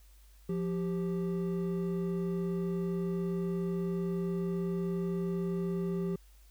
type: tone pair together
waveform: triangle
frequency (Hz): 174.76 / 392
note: F3 / G4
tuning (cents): +1 / 0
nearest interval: octave + major second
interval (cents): 1399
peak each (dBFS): -30 / -33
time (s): 0.49-6.16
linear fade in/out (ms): 5
effects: added 50 Hz sine -55 dBFS peak until 6.5 s + white hiss -66 dBFS RMS until 6.5 s